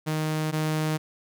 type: tone pair in turn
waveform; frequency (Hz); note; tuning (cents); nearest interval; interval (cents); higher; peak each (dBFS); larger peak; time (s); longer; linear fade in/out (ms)
sawtooth; 155.56 / 155.56; D#3 / D#3; 0 / 0; unison; 0; neither; -21 / -20; second; 0.06-0.52 / 0.52-0.98; neither; 20
effects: none